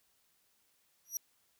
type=tone with exponential growth; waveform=sawtooth; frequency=5800 Hz; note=F#8; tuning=35 cents flat; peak=-28 dBFS; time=1.05-1.17 s; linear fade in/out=2 ms; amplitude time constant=25 ms; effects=white hiss -73 dBFS RMS until 1.59 s